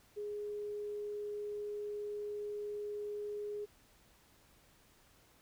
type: tone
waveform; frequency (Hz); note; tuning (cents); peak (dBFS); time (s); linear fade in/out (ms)
sine; 415.3; G#4; 0; -38; 0.16-3.66; 20
effects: pink hiss -66 dBFS RMS until 5.41 s